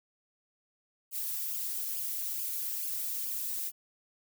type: noise with flanger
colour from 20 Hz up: violet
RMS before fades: -35 dBFS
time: 1.11-3.72 s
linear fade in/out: 50 ms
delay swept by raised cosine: 0.5 to 3.4 ms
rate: 2.3 Hz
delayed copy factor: -0.95
effects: none